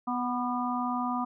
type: harmonic tone with a mistuned harmonic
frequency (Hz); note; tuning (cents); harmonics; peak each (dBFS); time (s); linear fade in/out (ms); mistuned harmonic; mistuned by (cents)
246.9; B3; 0; 1 / 3 / 4 / 5; -31 / -34 / -34 / -34; 0.07-1.25; 10; 5; -30
effects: none